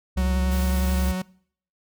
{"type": "tone with pitch glide", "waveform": "triangle", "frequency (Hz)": [67.5, 68.44], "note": ["C#2", "C#2"], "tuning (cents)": [-45, -22], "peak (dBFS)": -19, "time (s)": [0.16, 1.13], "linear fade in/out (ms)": 20, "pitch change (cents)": 23, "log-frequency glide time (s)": [0.48, 0.57]}
{"type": "tone with vibrato", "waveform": "45% pulse", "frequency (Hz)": 185, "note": "F#3", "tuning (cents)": 0, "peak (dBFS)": -25, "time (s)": [0.17, 1.22], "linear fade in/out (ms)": 5, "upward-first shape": "sine", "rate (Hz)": 11, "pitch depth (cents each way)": 13}
{"type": "noise", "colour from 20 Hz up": "white", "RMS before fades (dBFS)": -38, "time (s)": [0.51, 1.12], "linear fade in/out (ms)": 10}
{"effects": ["noise-tail reverb RT60 0.6 s tail -23 dB re dry"]}